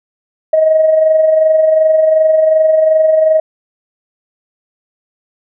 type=tone with amplitude modulation; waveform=sine; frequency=631 Hz; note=D#5; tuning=24 cents sharp; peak=-4 dBFS; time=0.53-3.4 s; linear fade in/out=5 ms; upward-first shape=sine; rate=22.7 Hz; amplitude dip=45%; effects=tanh soft clip ceiling 0 dBFS